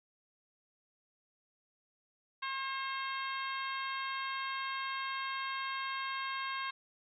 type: harmonic tone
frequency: 536 Hz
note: C5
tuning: 42 cents sharp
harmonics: 2 / 3 / 4 / 5 / 6 / 7 / 8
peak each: -38 / -42 / -44 / -46 / -48 / -49 / -50 dBFS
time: 2.42-6.71 s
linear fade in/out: 10 ms
effects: none